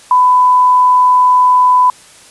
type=tone; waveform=sine; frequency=1000 Hz; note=B5; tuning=21 cents sharp; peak=-5 dBFS; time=0.11-1.9 s; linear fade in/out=2 ms; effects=white hiss -40 dBFS RMS until 2.3 s + resampled to 24000 Hz